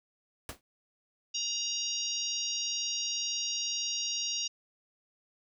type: noise with exponential decay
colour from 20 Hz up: pink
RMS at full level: -36 dBFS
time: 0.49-0.61 s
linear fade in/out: 1 ms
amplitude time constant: 24 ms
type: harmonic tone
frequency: 942 Hz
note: A#5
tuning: 18 cents sharp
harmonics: 3 / 4 / 5 / 6 / 7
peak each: -37 / -39 / -38 / -35 / -40 dBFS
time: 1.34-4.48 s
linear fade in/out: 10 ms
effects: none